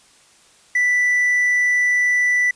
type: tone with hard clipping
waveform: sine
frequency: 1975.5 Hz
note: B6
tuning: in tune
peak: -15 dBFS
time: 0.75-2.51 s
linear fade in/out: 5 ms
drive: 2 dB
effects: white hiss -52 dBFS RMS until 2.55 s + resampled to 22050 Hz